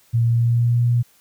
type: tone with pitch glide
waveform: sine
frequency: 116.54 to 120.09 Hz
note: A#2 to B2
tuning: 0 to -48 cents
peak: -14 dBFS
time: 0.13-1.03 s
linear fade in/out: 20 ms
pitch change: +52 cents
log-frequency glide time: 0.24-0.84 s
effects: white hiss -56 dBFS RMS until 1.2 s